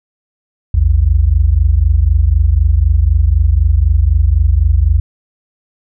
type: tone pair together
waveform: sine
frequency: 57.84 / 81.8 Hz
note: A#1 / E2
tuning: -13 / -13 cents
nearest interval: tritone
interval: 600 cents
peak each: -10 dBFS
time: 0.74-5 s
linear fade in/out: 5 ms
effects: none